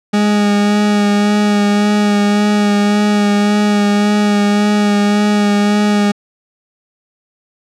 40% pulse tone with vibrato, 206.4 Hz, G#3, 10 cents flat, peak -9 dBFS, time 0.13-6.12 s, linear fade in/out 10 ms, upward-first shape sine, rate 1.8 Hz, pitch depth 16 cents each way, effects low-pass 7000 Hz 12 dB/octave

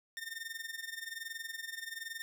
sawtooth tone with amplitude modulation, 1817 Hz, A#6, 45 cents flat, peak -34 dBFS, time 0.17-2.22 s, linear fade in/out 0 ms, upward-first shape sine, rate 21.2 Hz, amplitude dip 80%, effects none

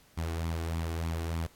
sawtooth tone with flanger, 82.41 Hz, E2, in tune, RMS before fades -33 dBFS, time 0.17-1.47 s, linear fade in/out 10 ms, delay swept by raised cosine 0.87 to 2.77 ms, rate 3.3 Hz, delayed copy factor +0.5, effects pink hiss -61 dBFS RMS until 1.55 s + AAC 64 kbps

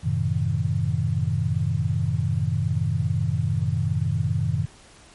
sine chord, F# diminished seventh, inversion none, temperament equal with one note detuned, 92.5 / 110 / 130.81 / 158.1 Hz, F#2 / A2 / C3 / Eb3, 0 / 0 / 0 / +28 cents, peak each -26 dBFS, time 0.03-4.66 s, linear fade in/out 20 ms, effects pink hiss -50 dBFS RMS until 5.14 s + MP3 48 kbps

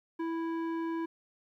square tone with low-pass filter, 329.6 Hz, E4, in tune, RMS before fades -34 dBFS, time 0.19-1.06 s, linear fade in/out 10 ms, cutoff 1400 Hz, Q 0.94, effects 12-bit

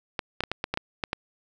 clicks, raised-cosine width 0.3 ms, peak -11 dBFS, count 9, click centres 0.192 / 0.406 / 0.437 / 0.516 / 0.641 / 0.74 / 0.774 / 1.038 / 1.131 s, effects none

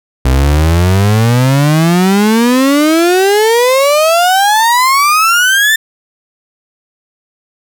35% pulse exponential sweep, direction up, 62.5 to 1800 Hz, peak -5 dBFS, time 0.25-5.76 s, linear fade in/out 5 ms, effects none

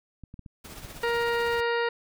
clicks, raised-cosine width 5 ms, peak -30 dBFS, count 5, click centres 0.237 / 0.341 / 0.393 / 0.462 / 0.849 s
pink noise with tremolo, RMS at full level -41 dBFS, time 0.64-1.61 s, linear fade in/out 10 ms, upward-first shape triangle, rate 16 Hz, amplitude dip 55%
harmonic tone, 470 Hz, A#4, 14 cents sharp, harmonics 1 / 2 / 3 / 4 / 5 / 6 / 8 / 9 / 10, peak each -26 / -31 / -33 / -32 / -44 / -39 / -44 / -47 / -47 dBFS, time 1.03-1.89 s, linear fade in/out 5 ms
effects none

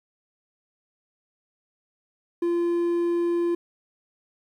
triangle tone, 344.1 Hz, F4, 26 cents flat, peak -19 dBFS, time 2.42-3.55 s, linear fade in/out 5 ms, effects 10-bit

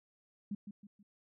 sine tone with echo, 204.1 Hz, G#3, 30 cents flat, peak -35 dBFS, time 0.51-0.55 s, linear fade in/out 5 ms, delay 160 ms, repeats 3, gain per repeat -8 dB, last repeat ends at 1.03 s, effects none

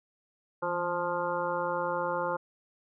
harmonic tone with a mistuned harmonic, 175.3 Hz, F3, 7 cents sharp, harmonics 1 / 2 / 3 / 5 / 6 / 7 / 8, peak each -43 / -39 / -32 / -34 / -36 / -39 / -38 dBFS, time 0.62-2.37 s, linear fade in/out 10 ms, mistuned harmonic 1, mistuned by -83 cents, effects none

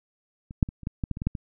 clicks, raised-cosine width 5 ms, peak -27 / -6 / -22 / -29 / -16 / -15 / -15 / -23 / -18 / -10 / -20 dBFS, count 11, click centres 0.509 / 0.628 / 0.689 / 0.833 / 0.871 / 1.038 / 1.113 / 1.171 / 1.219 / 1.27 / 1.352 s, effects none

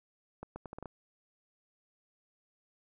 accelerating click train, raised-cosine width 1 ms, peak -28 dBFS, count 7, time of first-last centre 0.43-0.857 s, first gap 130 ms, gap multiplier 0.75, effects none

